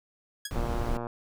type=tone with exponential decay; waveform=10% pulse; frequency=1661.2 Hz; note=G#6; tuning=in tune; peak=-21 dBFS; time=0.45-0.53 s; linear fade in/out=5 ms; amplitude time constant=16 ms
type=noise; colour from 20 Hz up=brown; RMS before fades=-30 dBFS; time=0.51-0.97 s; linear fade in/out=0 ms
type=click train; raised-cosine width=1 ms; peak=-21 dBFS; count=61; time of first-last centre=0.56-1.068 s; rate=118 Hz
effects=none